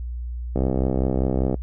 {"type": "click train", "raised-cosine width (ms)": 2, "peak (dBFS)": -9, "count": 65, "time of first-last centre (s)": [0.56, 1.543], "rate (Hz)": 65.1, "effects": ["noise-tail reverb RT60 0.1 s tail -23 dB re dry", "added 60 Hz sine -27 dBFS peak until 1.62 s"]}